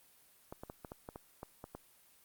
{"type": "clicks", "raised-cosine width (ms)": 1, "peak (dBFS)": -30, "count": 10, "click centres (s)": [0.525, 0.635, 0.699, 0.848, 0.919, 1.089, 1.159, 1.431, 1.641, 1.75], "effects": ["white hiss -65 dBFS RMS until 2.24 s", "Opus 32 kbps"]}